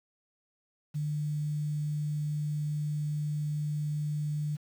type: tone with quantisation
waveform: sine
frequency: 149.6 Hz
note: D3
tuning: 32 cents sharp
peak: -29 dBFS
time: 0.94-4.57 s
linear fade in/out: 20 ms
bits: 9
effects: none